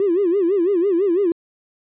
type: tone with vibrato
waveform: triangle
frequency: 370 Hz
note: F#4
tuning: in tune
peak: -11 dBFS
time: 0-1.32 s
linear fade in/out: 2 ms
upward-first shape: sine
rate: 6 Hz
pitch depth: 190 cents each way
effects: tanh soft clip ceiling -12 dBFS + resampled to 8000 Hz